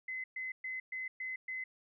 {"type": "tone bursts", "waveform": "sine", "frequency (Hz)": 2041, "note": "C7", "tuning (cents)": -44, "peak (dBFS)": -37, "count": 6, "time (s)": [0.08, 1.64], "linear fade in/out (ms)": 5, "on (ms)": 160, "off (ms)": 120, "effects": []}